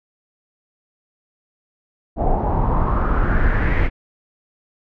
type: noise with low-pass filter sweep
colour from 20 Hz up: brown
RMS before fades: -17 dBFS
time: 2.16-3.9 s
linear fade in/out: 50 ms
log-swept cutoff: 690 to 2200 Hz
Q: 4.6
effects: none